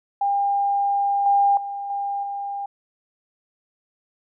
sine tone with level steps, 802 Hz, G5, 39 cents sharp, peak -18 / -14 / -27 / -23 / -26 dBFS, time 0.21-2.66 s, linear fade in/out 5 ms, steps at 1.26 / 1.57 / 1.9 / 2.23 s, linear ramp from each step 2 ms, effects none

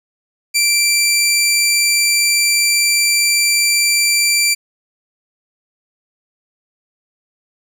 15% pulse tone, 2349 Hz, D7, in tune, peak -5 dBFS, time 0.54-4.55 s, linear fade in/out 20 ms, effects none

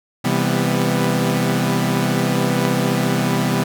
sawtooth chord, C major seventh, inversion none, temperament equal with one note detuned, 130.81 / 164.81 / 198.39 / 246.9 Hz, C3 / E3 / G3 / B3, 0 / 0 / +21 / 0 cents, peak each -18 dBFS, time 0.24-3.64 s, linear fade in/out 10 ms, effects none

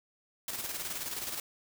white noise with tremolo, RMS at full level -36 dBFS, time 0.48-1.4 s, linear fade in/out 2 ms, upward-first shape square, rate 19 Hz, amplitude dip 45%, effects none

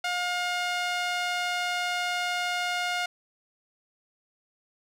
sawtooth tone with band-pass filter, 713 Hz, F5, 36 cents sharp, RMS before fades -29 dBFS, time 0.04-3.06 s, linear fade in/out 5 ms, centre 2400 Hz, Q 0.68, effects none

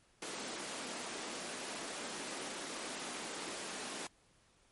pink high-pass noise, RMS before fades -43 dBFS, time 0.22-4.07 s, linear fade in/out 2 ms, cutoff 220 Hz, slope 24 dB/octave, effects pink hiss -69 dBFS RMS until 4.71 s + MP3 48 kbps

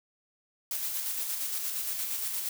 blue noise with tremolo, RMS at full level -32 dBFS, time 0.71-2.49 s, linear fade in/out 2 ms, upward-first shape square, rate 8.6 Hz, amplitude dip 30%, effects none

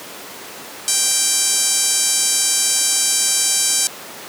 5% pulse tone with band-pass filter, 784 Hz, G5, in tune, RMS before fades -17 dBFS, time 0.88-3.87 s, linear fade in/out 0 ms, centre 8400 Hz, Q 1.2, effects pink hiss -33 dBFS RMS until 4.28 s + high-pass 300 Hz 12 dB/octave

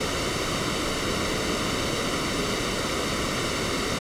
pink noise with comb filter, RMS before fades -26 dBFS, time 0-3.99 s, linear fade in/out 10 ms, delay 1.2 ms, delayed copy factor -0.6, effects low-pass 7000 Hz 12 dB/octave

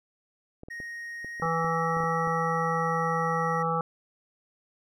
clicks, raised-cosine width 2 ms, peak -29 dBFS, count 11, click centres 0.634 / 0.685 / 0.802 / 1.246 / 1.399 / 1.454 / 1.646 / 1.969 / 2.004 / 2.037 / 2.274 s
triangle tone with pitch glide, 1869 to 1912.7 Hz, A#6 to A#6, +4 to +44 cents, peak -34 dBFS, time 0.7-3.63 s, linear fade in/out 10 ms, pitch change +40 cents, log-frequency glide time 1.22-2.23 s
harmonic tone, 164.6 Hz, E3, 2 cents flat, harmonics 1 / 3 / 5 / 7 / 8, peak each -31 / -31 / -31 / -31 / -31 dBFS, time 1.42-3.81 s, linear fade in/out 2 ms
effects none

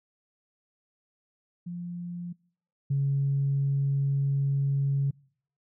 sine tone pair in turn, 174.61 / 138.84 Hz, F3 / C#3, 0 / +3 cents, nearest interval major third, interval 397 cents, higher first, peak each -33 / -22 dBFS, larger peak second, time 1.66-2.33 / 2.9-5.11 s, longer second, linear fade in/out 10 ms, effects noise-tail reverb RT60 0.6 s tail -26 dB re dry + tanh soft clip ceiling -18 dBFS

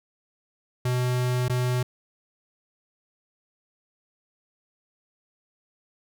square tone with dropouts, 125 Hz, B2, 21 cents sharp, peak -23 dBFS, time 0.85-1.83 s, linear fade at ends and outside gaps 5 ms, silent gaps 1.483-1.496 s, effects none

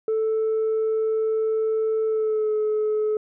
sine tone with pitch glide, 440 to 428.2 Hz, A4 to A4, 0 to -47 cents, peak -18 dBFS, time 0.08-3.17 s, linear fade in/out 2 ms, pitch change -47 cents, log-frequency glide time 2.06-2.52 s, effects tanh soft clip ceiling -18 dBFS

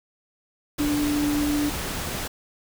sine tone in noise, 293.7 Hz, D4, in tune, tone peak -21 dBFS, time 0.79-1.7 s, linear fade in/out 10 ms, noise pink, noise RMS -30 dBFS, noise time 0.78-2.28 s, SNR +6 dB, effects none

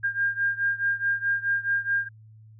sine beating tone pair, 1605 / 1609.7 Hz, G6 / G6, +40 / +45 cents, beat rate 4.7 Hz, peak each -25 / -27 dBFS, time 0.03-2.09 s, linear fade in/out 20 ms, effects added 109 Hz sine -47 dBFS peak until 2.59 s

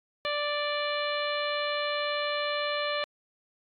harmonic tone, 587.3 Hz, D5, in tune, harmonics 1 / 2 / 3 / 4 / 5 / 6 / 7, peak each -31 / -34 / -36 / -37 / -38 / -39 / -39 dBFS, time 0.25-3.04 s, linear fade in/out 0 ms, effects AAC 48 kbps

